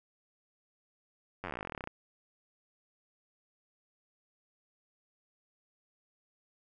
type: slowing click train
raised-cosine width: 0.5 ms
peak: -23 dBFS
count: 23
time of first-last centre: 1.44-1.874 s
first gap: 10 ms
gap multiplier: 1.06
effects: none